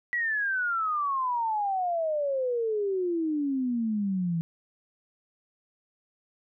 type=exponential sweep; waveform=sine; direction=down; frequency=1956 to 162.5 Hz; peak=-25 dBFS; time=0.13-4.41 s; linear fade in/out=0 ms; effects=none